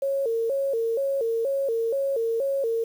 sine tone with vibrato, 501 Hz, B4, 25 cents sharp, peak -22 dBFS, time 0.02-2.84 s, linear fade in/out 5 ms, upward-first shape square, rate 2.1 Hz, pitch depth 160 cents each way, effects 8-bit

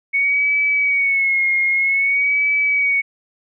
sine tone with vibrato, 2217 Hz, C#7, in tune, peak -14 dBFS, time 0.13-3.02 s, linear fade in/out 20 ms, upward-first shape sine, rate 0.52 Hz, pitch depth 59 cents each way, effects none

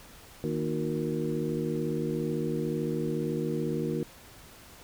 harmonic tone with a mistuned harmonic, 77.78 Hz, D#2, in tune, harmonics 2 / 3 / 4 / 5 / 6, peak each -33 / -34 / -35 / -34 / -35 dBFS, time 0.44-4.03 s, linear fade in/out 0 ms, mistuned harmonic 5, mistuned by -110 cents, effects pink hiss -51 dBFS RMS until 4.83 s

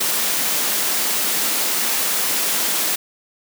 white high-pass noise, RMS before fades -20 dBFS, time 0-2.96 s, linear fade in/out 10 ms, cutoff 170 Hz, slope 48 dB/octave, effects none

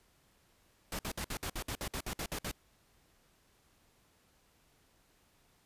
pink noise bursts, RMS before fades -38 dBFS, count 13, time 0.92-2.514 s, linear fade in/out 2 ms, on 70 ms, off 57 ms, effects pink hiss -69 dBFS RMS until 5.65 s + resampled to 32000 Hz

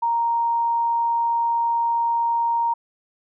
sine tone, 932.3 Hz, A#5, in tune, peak -18 dBFS, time 0.02-2.74 s, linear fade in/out 10 ms, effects none

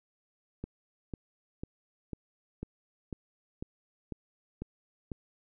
click train, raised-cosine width 3 ms, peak -24 dBFS, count 10, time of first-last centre 0.64-5.118 s, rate 2.01 Hz, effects none

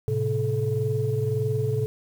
sine tone cluster, 110.2 / 131.9 / 433.3 Hz, A2 / C3 / A4, +3 / +14 / -27 cents, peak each -26 dBFS, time 0.08-1.86 s, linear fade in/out 0 ms, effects tanh soft clip ceiling -13 dBFS + 8-bit

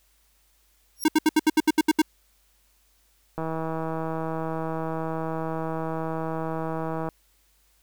15% pulse tone with exponential growth, 5590 Hz, F8, 1 cent sharp, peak -20 dBFS, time 0.96-1.04 s, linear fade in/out 0 ms, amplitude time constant 17 ms
square tone bursts, 311.1 Hz, D#4, in tune, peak -16 dBFS, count 10, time 1.05-2.019 s, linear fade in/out 5 ms, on 33 ms, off 71 ms
click train, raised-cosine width 1 ms, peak -17 dBFS, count 598, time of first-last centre 3.38-7.088 s, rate 161 Hz
effects added 50 Hz sine -65 dBFS peak until 7.82 s + white hiss -65 dBFS RMS until 7.82 s

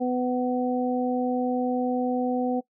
harmonic tone, 250 Hz, B3, 21 cents sharp, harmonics 1 / 2 / 3, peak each -25 / -28 / -30 dBFS, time 0-2.61 s, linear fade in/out 20 ms, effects noise-tail reverb RT60 0.1 s tail -20 dB re dry

